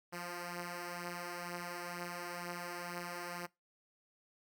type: beating tone pair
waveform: 5% pulse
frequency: 174.61 / 176.71 Hz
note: F3 / F3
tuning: 0 / +21 cents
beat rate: 2.1 Hz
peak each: -31 / -36 dBFS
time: 0.12-3.47 s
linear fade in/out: 20 ms
effects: noise-tail reverb RT60 0.2 s tail -22 dB re dry + Opus 48 kbps